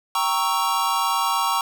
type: chord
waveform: square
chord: G diminished seventh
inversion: none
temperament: equal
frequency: 784 / 932.3 / 1108.7 / 1318.5 Hz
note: G5 / Bb5 / Db6 / Fb6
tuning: 0 / 0 / 0 / 0 cents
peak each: -29 / -25 / -24 / -28 dBFS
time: 0.15-1.61 s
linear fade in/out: 2 ms
effects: none